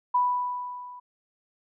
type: tone with level ramp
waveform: sine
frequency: 988 Hz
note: B5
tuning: in tune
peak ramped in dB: -18 to -41 dBFS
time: 0.14-1 s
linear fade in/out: 10 ms
effects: none